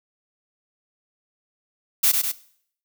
blue noise with echo, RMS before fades -17 dBFS, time 2.03-2.12 s, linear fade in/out 10 ms, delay 100 ms, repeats 2, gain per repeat -4 dB, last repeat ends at 2.32 s, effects noise-tail reverb RT60 0.6 s tail -18 dB re dry

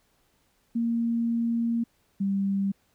sine tone pair in turn, 232.4 / 196.73 Hz, A#3 / G3, -5 / +6 cents, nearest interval minor third, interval 289 cents, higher first, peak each -23 dBFS, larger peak neither, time 0.75-1.84 / 2.2-2.72 s, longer first, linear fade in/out 10 ms, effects pink hiss -68 dBFS RMS until 2.94 s

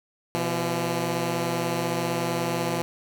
10% pulse tone pair together, 123.47 / 169.92 Hz, B2 / F3, 0 / -47 cents, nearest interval tritone, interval 553 cents, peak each -21 / -18 dBFS, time 0.35-2.82 s, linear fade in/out 0 ms, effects none

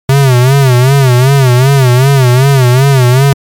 square tone with vibrato, 131 Hz, C3, 2 cents sharp, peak -4 dBFS, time 0.09-3.33 s, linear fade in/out 2 ms, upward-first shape sine, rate 2.6 Hz, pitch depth 120 cents each way, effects MP3 96 kbps

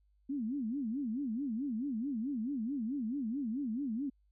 sine tone with vibrato, 250 Hz, B3, 21 cents sharp, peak -33 dBFS, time 0.29-4.1 s, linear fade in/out 10 ms, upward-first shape sine, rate 4.6 Hz, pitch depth 270 cents each way, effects added 50 Hz sine -67 dBFS peak until 4.31 s

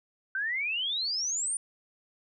sine exponential sweep, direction up, 1514 to 9430 Hz, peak -28 dBFS, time 0.35-1.57 s, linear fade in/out 2 ms, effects none

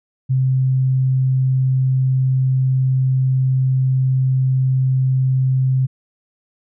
sine tone, 130.81 Hz, C3, in tune, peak -13 dBFS, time 0.29-5.87 s, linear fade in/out 20 ms, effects none

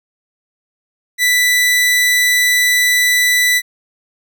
sawtooth tone, 1980 Hz, B6, 4 cents sharp, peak -7 dBFS, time 1.18-3.62 s, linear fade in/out 50 ms, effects none

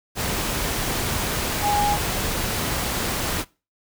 sine tone in noise, 824 Hz, G#5, 14 cents flat, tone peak -19 dBFS, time 1.61-1.98 s, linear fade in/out 50 ms, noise pink, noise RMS -25 dBFS, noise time 0.15-3.45 s, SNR +3 dB, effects noise-tail reverb RT60 0.3 s tail -22 dB re dry

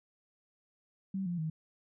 sine tone with pitch steps, 192.6 / 174.59 / 158.26 Hz, G3 / F3 / D#3, -30 / 0 / +30 cents, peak -32 dBFS, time 1.14-1.5 s, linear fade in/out 5 ms, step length 120 ms, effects none

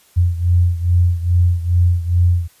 sine beating tone pair, 87.1 / 89.5 Hz, F2 / F2, -4 / +43 cents, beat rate 2.4 Hz, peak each -13 / -17 dBFS, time 0.16-2.48 s, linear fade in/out 20 ms, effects white hiss -52 dBFS RMS until 2.6 s + resampled to 32000 Hz

